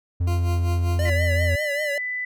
triangle tone with pitch glide, 87.31 to 86.31 Hz, F2 to F2, 0 to -20 cents, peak -17 dBFS, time 0.2-1.56 s, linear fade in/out 10 ms, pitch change -20 cents, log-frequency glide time 0.38-0.51 s
20% pulse tone with tremolo, 347.5 Hz, F4, 9 cents flat, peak -24 dBFS, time 0.27-1.1 s, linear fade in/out 5 ms, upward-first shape sine, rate 5.1 Hz, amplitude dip 75%
square tone with vibrato, 588 Hz, D5, 2 cents sharp, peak -26 dBFS, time 0.99-1.98 s, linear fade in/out 2 ms, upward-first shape triangle, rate 5.1 Hz, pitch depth 92 cents each way
sine tone, 1995 Hz, B6, 17 cents sharp, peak -25 dBFS, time 1.05-2.25 s, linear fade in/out 5 ms
effects none

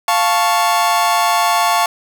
40% pulse chord, F augmented, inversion none, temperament equal, 698.5 / 880 / 1108.7 Hz, F5 / A5 / C#6, 0 / 0 / 0 cents, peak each -16 dBFS, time 0.08-1.86 s, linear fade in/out 2 ms, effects none

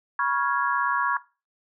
sine chord, C# dominant seventh, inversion third, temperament equal with one note detuned, 971.9 / 1108.7 / 1396.9 / 1661.2 Hz, B5 / C#6 / E#6 / G#6, -28 / 0 / 0 / 0 cents, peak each -28 / -25 / -30 / -27 dBFS, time 0.19-1.17 s, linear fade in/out 2 ms, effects noise-tail reverb RT60 0.3 s tail -18 dB re dry

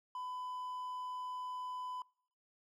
triangle tone, 1003 Hz, B5, 26 cents sharp, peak -38 dBFS, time 0.15-2.02 s, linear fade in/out 2 ms, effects noise-tail reverb RT60 0.6 s tail -26 dB re dry

